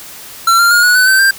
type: tone with pitch steps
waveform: square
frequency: 1354 / 1389.7 / 1426.3 / 1463.8 / 1502.4 / 1541.9 / 1582.5 Hz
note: E6 / F6 / F6 / F#6 / F#6 / G6 / G6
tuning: +46 / -9 / +36 / -19 / +26 / -29 / +16 cents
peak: -7 dBFS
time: 0.47-1.31 s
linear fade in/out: 5 ms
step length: 120 ms
effects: white hiss -32 dBFS RMS until 1.38 s